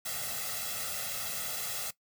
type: noise with comb filter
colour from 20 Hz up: white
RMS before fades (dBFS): -36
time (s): 0.05-1.91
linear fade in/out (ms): 10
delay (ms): 1.5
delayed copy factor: +0.95
effects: noise-tail reverb RT60 0.1 s tail -18 dB re dry + high-pass 80 Hz 12 dB/octave